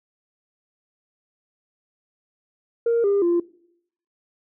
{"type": "tone with pitch steps", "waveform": "sine", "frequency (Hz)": [466.2, 401.2, 345.2], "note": ["A#4", "G4", "F4"], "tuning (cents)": [0, 40, -20], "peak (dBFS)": -15, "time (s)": [2.86, 3.4], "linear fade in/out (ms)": 5, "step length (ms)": 180, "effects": ["noise-tail reverb RT60 0.7 s tail -20 dB re dry", "tanh soft clip ceiling -14 dBFS"]}